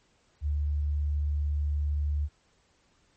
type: tone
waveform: sine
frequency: 73.42 Hz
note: D2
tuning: in tune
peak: -25 dBFS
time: 0.41-2.29 s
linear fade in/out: 50 ms
effects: pink hiss -67 dBFS RMS until 3.16 s + MP3 32 kbps